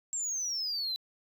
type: exponential sweep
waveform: sine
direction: down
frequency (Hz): 7590 to 3951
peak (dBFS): -29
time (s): 0.13-0.96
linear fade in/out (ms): 0
effects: tanh soft clip ceiling -29 dBFS